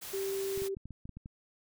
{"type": "noise", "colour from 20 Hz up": "white", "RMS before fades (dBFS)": -43, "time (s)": [0.01, 0.69], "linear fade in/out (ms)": 20}
{"type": "tone", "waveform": "sine", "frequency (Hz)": 390, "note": "G4", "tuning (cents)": -9, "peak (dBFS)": -32, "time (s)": [0.13, 0.75], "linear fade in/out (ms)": 10}
{"type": "clicks", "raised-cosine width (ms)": 5, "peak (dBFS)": -32, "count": 9, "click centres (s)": [0.576, 0.62, 0.769, 0.856, 0.907, 1.055, 1.093, 1.17, 1.259]}
{"effects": []}